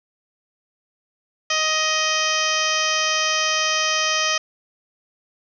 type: harmonic tone with a mistuned harmonic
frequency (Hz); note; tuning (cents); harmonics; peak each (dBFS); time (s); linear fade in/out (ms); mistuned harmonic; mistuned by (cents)
626; D#5; +10; 1 / 2 / 3 / 4 / 5 / 6 / 7 / 8 / 9 / 10; -29 / -25 / -26 / -26 / -25 / -35 / -36 / -28 / -28 / -30; 1.5-4.38; 5; 7; -26
effects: none